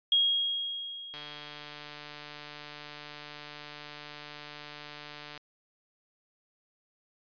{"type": "tone with exponential decay", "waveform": "sine", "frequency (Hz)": 3276, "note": "G#7", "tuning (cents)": -24, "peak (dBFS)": -20, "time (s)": [0.12, 1.96], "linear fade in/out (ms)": 2, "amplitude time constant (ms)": 400}
{"type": "click train", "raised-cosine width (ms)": 0.2, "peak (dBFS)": -26, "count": 628, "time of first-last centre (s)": [1.14, 5.376], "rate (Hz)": 148}
{"effects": ["resampled to 11025 Hz"]}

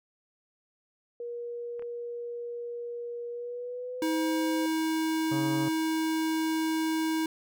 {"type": "tone with pitch glide", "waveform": "sine", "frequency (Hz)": [476.3, 513.4], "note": ["A#4", "C5"], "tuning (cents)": [37, -33], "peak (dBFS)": -34, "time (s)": [1.2, 4.66], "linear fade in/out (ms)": 2, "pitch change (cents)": 130, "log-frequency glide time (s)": [3.3, 4.26]}
{"type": "clicks", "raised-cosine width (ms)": 0.5, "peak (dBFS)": -35, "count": 2, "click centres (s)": [1.795, 1.823]}
{"type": "tone", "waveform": "square", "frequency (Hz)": 319.1, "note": "D#4", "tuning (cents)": 44, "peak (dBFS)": -27, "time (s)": [4.02, 7.26], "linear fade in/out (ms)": 2}
{"type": "harmonic tone", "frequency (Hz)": 138.59, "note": "C#3", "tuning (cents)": 0, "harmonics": [1, 2, 3, 4, 5, 6, 7, 8, 9], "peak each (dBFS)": [-32, -41, -43, -41, -48, -50, -48, -49, -51], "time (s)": [5.31, 5.69], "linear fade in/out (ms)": 10}
{"effects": []}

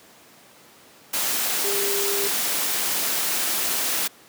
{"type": "tone in noise", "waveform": "sine", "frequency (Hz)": 401.4, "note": "G4", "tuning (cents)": 41, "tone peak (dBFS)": -26, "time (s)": [1.64, 2.28], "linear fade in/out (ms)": 10, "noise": "white", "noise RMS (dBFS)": -24, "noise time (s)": [1.13, 4.08], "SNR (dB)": -5, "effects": ["pink hiss -50 dBFS RMS until 4.28 s", "high-pass 200 Hz 12 dB/octave"]}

